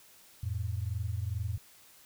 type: tone pair together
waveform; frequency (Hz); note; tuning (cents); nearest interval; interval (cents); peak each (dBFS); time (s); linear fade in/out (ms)
sine; 87.62 / 110; F2 / A2; +6 / 0; major third; 394; -34 / -34; 0.43-1.58; 5
effects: white hiss -58 dBFS RMS until 2.05 s